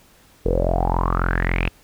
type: tone with low-pass filter sweep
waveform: sawtooth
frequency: 43.65 Hz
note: F1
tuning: in tune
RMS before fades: -20 dBFS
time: 0.45-1.69 s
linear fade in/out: 10 ms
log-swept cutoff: 450 to 2700 Hz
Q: 9.1
effects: pink hiss -53 dBFS RMS until 1.83 s